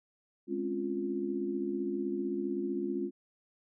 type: chord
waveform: sine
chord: Db major seventh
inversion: second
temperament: equal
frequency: 207.7 / 261.6 / 277.2 / 349.2 Hz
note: Ab3 / C4 / Db4 / F4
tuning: 0 / 0 / 0 / 0 cents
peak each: -38 / -40 / -37 / -34 dBFS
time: 0.47-3.11 s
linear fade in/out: 50 ms
effects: none